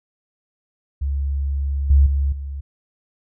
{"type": "tone with level steps", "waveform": "sine", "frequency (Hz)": 69.6, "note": "C#2", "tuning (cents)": 8, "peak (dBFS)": [-19, -9, -16, -26], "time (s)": [1.01, 2.61], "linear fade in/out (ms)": 10, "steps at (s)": [1.9, 2.06, 2.32], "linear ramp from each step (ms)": 5, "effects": []}